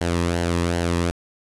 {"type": "tone with flanger", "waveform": "sawtooth", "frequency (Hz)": 85.9, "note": "F2", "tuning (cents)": -28, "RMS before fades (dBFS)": -22, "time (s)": [0.01, 1.11], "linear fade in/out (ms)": 0, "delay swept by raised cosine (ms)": [0.82, 1.38], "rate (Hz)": 2.6, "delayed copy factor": -0.55, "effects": ["resampled to 24000 Hz", "7-bit"]}